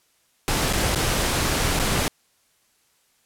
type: noise with dropouts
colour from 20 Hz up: pink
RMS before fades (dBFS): -22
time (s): 0.48-2.08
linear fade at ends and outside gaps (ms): 0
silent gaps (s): 0.727-0.734 / 0.948-0.958 / 1.791-1.797
effects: white hiss -64 dBFS RMS until 3.25 s + low-pass 12000 Hz 12 dB/octave